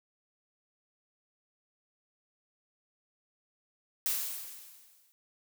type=noise with exponential decay; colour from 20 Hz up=blue; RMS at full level=-29 dBFS; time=4.06-5.12 s; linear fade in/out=0 ms; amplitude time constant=230 ms; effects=none